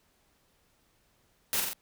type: noise with echo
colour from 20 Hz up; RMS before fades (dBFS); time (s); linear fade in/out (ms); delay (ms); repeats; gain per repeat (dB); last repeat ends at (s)
white; -29; 1.53-1.6; 0; 44; 3; -3; 1.732
effects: pink hiss -69 dBFS RMS until 1.81 s